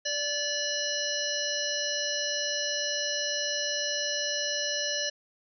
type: harmonic tone with a mistuned harmonic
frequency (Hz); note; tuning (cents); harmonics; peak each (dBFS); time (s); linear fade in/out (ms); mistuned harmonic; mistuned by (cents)
586; D5; -4; 1 / 3 / 5 / 7 / 9 / 10; -35 / -35 / -35 / -35 / -35 / -35; 0.05-5.1; 10; 3; -26
effects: none